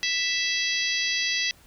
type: harmonic tone with a mistuned harmonic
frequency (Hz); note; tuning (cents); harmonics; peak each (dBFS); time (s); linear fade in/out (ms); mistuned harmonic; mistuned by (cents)
659.3; E5; 0; 3 / 4 / 5 / 6 / 7 / 8 / 9; -29 / -30 / -31 / -32 / -32 / -33 / -34; 0.03-1.51; 0; 8; -74
effects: pink hiss -55 dBFS RMS until 1.66 s